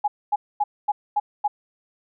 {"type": "tone bursts", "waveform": "sine", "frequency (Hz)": 830.6, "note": "G#5", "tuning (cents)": 0, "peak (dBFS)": -17, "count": 6, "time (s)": [0.04, 1.48], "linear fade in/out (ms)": 10, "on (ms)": 40, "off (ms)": 240, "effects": []}